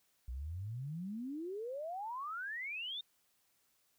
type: exponential sweep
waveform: sine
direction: up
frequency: 58.27 to 3700 Hz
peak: -39 dBFS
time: 0.28-3.01 s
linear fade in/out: 5 ms
effects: white hiss -75 dBFS RMS until 3.98 s